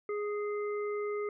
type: harmonic tone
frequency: 415.3 Hz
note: G#4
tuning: in tune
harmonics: 1 / 3 / 5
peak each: -32 / -42 / -46 dBFS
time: 0.09-1.29 s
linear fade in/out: 2 ms
effects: none